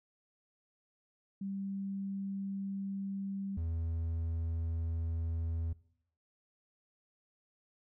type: tone pair in turn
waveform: sine / triangle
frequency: 196 / 82.41 Hz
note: G3 / E2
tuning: 0 / 0 cents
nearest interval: octave + minor third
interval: 1500 cents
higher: first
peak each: -36 / -31 dBFS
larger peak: second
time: 1.41-3.57 / 3.57-5.73 s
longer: neither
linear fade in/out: 5 ms
effects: noise-tail reverb RT60 0.7 s tail -20 dB re dry